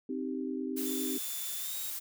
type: chord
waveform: sine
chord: C minor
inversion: none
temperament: equal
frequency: 261.6 / 311.1 / 392 Hz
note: C4 / Eb4 / G4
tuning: 0 / 0 / 0 cents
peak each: -35 / -38 / -39 dBFS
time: 0.09-1.18 s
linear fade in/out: 5 ms
type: noise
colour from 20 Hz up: blue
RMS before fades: -38 dBFS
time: 0.76-2 s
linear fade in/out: 20 ms
type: tone with pitch glide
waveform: 10% pulse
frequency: 3520 to 3773 Hz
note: A7 to A#7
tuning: 0 to +20 cents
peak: -35 dBFS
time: 0.86-1.9 s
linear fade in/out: 2 ms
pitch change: +120 cents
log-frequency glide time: 1.59-1.76 s
effects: none